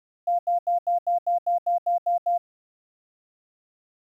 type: tone bursts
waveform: sine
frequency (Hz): 697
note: F5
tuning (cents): -4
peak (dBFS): -19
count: 11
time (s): 0.27-2.38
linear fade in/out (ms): 10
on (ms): 120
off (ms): 79
effects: 10-bit